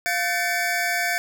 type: tone cluster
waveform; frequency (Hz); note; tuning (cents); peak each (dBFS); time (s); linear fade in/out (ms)
square; 700 / 1528 / 1765 / 2263; F5 / G6 / A6 / C#7; +4 / -45 / +5 / +35; -28; 0.06-1.18; 0
effects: none